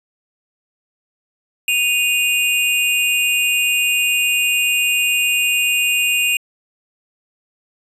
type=tone pair together; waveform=square; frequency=2485 / 2794 Hz; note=D#7 / F7; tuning=-3 / 0 cents; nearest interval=major second; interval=203 cents; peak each=-18 dBFS; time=1.68-6.37 s; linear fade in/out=2 ms; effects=resampled to 32000 Hz